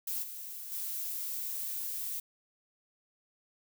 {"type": "noise with level steps", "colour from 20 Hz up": "violet", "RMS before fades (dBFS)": [-35, -43, -37], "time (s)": [0.07, 2.2], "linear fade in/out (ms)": 5, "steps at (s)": [0.22, 0.71], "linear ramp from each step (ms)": 20, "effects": []}